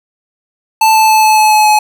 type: tone with pitch steps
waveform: square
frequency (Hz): 880 / 874.9 / 869.9 / 864.9 / 859.9 / 854.9 / 850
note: A5 / A5 / A5 / A5 / A5 / G#5 / G#5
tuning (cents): 0 / -10 / -20 / -30 / -40 / +50 / +40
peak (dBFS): -6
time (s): 0.81-1.79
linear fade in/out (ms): 5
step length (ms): 140
effects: none